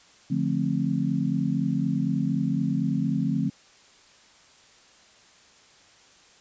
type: chord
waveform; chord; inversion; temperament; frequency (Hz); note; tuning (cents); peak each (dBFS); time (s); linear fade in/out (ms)
sine; D minor seventh; none; just; 146.83 / 176.2 / 220.2 / 264.3; D3 / F3 / A3 / C4; 0 / +16 / +2 / +18; -28; 0.3-3.5; 10
effects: white hiss -55 dBFS RMS until 6.4 s + resampled to 16000 Hz